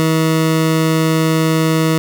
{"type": "tone", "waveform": "20% pulse", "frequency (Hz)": 160, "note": "D#3", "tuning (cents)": 49, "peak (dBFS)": -7, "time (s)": [0, 1.98], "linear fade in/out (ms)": 0, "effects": []}